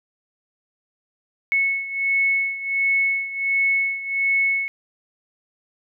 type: beating tone pair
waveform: sine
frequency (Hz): 2200 / 2201.4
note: C#7 / C#7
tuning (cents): -14 / -13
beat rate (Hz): 1.4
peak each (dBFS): -20 / -24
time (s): 1.52-4.68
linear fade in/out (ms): 0
effects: none